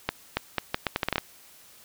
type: accelerating click train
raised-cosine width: 0.3 ms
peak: -8 dBFS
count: 11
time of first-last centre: 0.09-1.182 s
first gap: 280 ms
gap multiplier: 0.76
effects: white hiss -53 dBFS RMS until 1.84 s